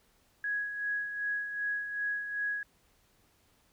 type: tone with tremolo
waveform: sine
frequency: 1665 Hz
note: G#6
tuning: 4 cents sharp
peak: -29 dBFS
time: 0.44-2.63 s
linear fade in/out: 2 ms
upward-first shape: sine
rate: 2.6 Hz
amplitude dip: 55%
effects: pink hiss -68 dBFS RMS until 3.72 s